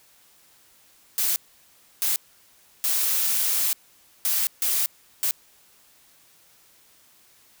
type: noise bursts at uneven times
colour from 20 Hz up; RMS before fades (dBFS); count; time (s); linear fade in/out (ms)
blue; -23; 6; 1.18-1.36 / 2.02-2.16 / 2.84-3.73 / 4.25-4.47 / 4.62-4.86 / 5.23-5.31; 0
effects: white hiss -57 dBFS RMS until 7.6 s